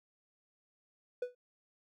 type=tone with exponential decay; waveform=triangle; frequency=493.9 Hz; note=B4; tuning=in tune; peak=-28 dBFS; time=1.22-1.35 s; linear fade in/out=5 ms; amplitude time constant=28 ms; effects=none